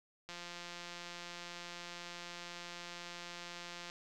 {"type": "click train", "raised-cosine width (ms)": 0.2, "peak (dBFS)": -29, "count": 629, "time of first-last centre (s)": [0.29, 3.899], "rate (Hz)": 174, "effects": []}